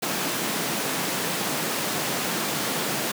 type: high-pass noise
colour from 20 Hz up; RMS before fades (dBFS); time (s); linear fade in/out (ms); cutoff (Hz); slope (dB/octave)
pink; -27; 0.02-3.12; 10; 160; 24
effects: none